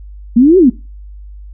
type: exponential two-way sweep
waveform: sine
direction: up then down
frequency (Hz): 223.4 to 393.5 to 223.4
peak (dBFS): -3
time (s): 0.36-0.7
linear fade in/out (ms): 10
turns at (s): 0.58
effects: noise-tail reverb RT60 0.3 s tail -22 dB re dry + added 50 Hz sine -29 dBFS peak until 1.53 s